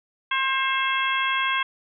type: harmonic tone with a mistuned harmonic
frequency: 532 Hz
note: C5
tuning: 29 cents sharp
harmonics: 2 / 3 / 4 / 5 / 6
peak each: -25 / -27 / -28 / -29 / -30 dBFS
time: 0.31-1.63 s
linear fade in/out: 5 ms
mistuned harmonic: 6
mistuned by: +49 cents
effects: none